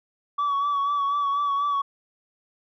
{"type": "tone with vibrato", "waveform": "sine", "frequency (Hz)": 1137, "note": "C#6", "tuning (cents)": 44, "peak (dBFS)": -19, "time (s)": [0.38, 1.82], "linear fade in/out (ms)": 10, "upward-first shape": "sine", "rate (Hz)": 4.1, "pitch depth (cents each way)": 37, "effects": ["tanh soft clip ceiling -20 dBFS"]}